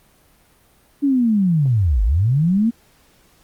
sine linear two-way sweep, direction down then up, 290 to 46.25 to 238.3 Hz, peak -13 dBFS, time 1.02-2.71 s, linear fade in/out 20 ms, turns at 2.03 s, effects pink hiss -55 dBFS RMS until 3.43 s + Opus 32 kbps

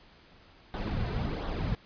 brown noise with flanger, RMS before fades -32 dBFS, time 0.74-1.75 s, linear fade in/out 0 ms, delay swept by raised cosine 0.41 to 3.61 ms, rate 1.4 Hz, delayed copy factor -0.6, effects pink hiss -57 dBFS RMS until 1.85 s + resampled to 11025 Hz

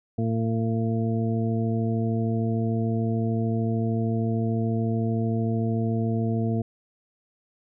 harmonic tone, 113.4 Hz, A#2, 47 cents flat, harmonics 1 / 2 / 3 / 4 / 6, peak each -25 / -26 / -34 / -33 / -36 dBFS, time 0.18-6.62 s, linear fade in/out 5 ms, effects none

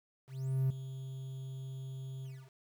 triangle tone with ADSR envelope, 132.4 Hz, C3, 21 cents sharp, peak -24 dBFS, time 0.27-2.51 s, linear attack 430 ms, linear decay 6 ms, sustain -14 dB, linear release 270 ms, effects tanh soft clip ceiling -21 dBFS + 10-bit

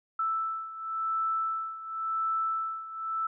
sine beating tone pair, 1320 / 1320.93 Hz, E6 / E6, +2 / +3 cents, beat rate 0.93 Hz, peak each -30 / -34 dBFS, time 0.19-3.27 s, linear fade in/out 5 ms, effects none

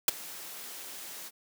white noise with ADSR envelope, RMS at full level -19 dBFS, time 0.08-1.31 s, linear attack 3 ms, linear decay 15 ms, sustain -24 dB, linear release 40 ms, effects high-pass 200 Hz 12 dB/octave

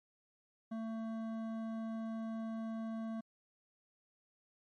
sine tone with hard clipping, 223.8 Hz, A3, 30 cents sharp, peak -40 dBFS, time 0.71-3.21 s, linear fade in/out 10 ms, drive 11 dB, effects MP3 48 kbps

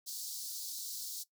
pink high-pass noise, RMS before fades -42 dBFS, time 0.06-1.24 s, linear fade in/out 20 ms, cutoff 4100 Hz, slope 48 dB/octave, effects noise-tail reverb RT60 0.1 s tail -17 dB re dry

